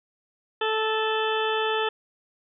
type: harmonic tone with a mistuned harmonic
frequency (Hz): 438.1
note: A4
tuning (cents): -7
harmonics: 1 / 2 / 3 / 4 / 6 / 7 / 8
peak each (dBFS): -26 / -29 / -31 / -32 / -34 / -34 / -35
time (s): 0.61-1.89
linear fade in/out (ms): 5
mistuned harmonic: 8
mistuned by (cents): -16
effects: none